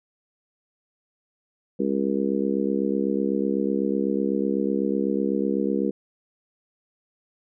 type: harmonic tone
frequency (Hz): 68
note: C#2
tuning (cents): -33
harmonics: 3 / 4 / 5 / 6 / 7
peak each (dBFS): -26 / -27 / -28 / -29 / -29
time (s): 1.79-5.91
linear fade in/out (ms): 10
effects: none